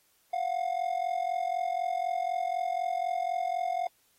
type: ring-modulated tone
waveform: triangle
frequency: 713 Hz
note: F5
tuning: 36 cents sharp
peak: -23 dBFS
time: 0.33-3.87 s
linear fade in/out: 2 ms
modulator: 22 Hz
effects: white hiss -68 dBFS RMS until 4.18 s + AAC 48 kbps

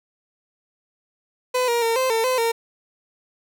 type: tone with pitch steps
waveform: 30% pulse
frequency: 504 / 472.4 / 457.3 / 519 / 451.7 / 512 / 459.9 Hz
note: B4 / A#4 / A#4 / C5 / A4 / C5 / A#4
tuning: +35 / +23 / -33 / -14 / +45 / -38 / -23 cents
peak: -16 dBFS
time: 1.54-2.52 s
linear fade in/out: 10 ms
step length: 140 ms
effects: none

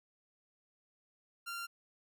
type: tone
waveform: sawtooth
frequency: 1384 Hz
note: F6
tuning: 16 cents flat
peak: -36 dBFS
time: 1.46-1.67 s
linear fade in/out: 20 ms
effects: none

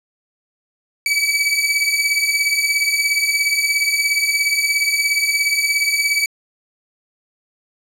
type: beating tone pair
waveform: sawtooth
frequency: 2279 / 2296 Hz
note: C#7 / D7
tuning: +47 / -40 cents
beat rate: 17 Hz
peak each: -15 dBFS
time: 1.06-6.26 s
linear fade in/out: 2 ms
effects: low-pass 12000 Hz 12 dB/octave

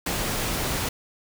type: noise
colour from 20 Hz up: pink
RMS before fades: -27 dBFS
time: 0.06-0.89 s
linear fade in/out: 5 ms
effects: none

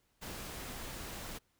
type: noise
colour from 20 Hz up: pink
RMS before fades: -44 dBFS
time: 0.21-1.39 s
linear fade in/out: 20 ms
effects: pink hiss -75 dBFS RMS until 1.59 s

